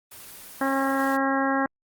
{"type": "noise", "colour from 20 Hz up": "white", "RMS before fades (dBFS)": -43, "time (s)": [0.11, 1.17], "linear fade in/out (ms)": 10}
{"type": "harmonic tone", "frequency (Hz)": 270.8, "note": "C#4", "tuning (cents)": -40, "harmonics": [1, 2, 3, 4, 5, 6, 7], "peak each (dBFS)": [-25, -29, -28, -29, -32, -30, -34], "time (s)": [0.61, 1.66], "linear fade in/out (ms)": 2}
{"effects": ["Opus 24 kbps"]}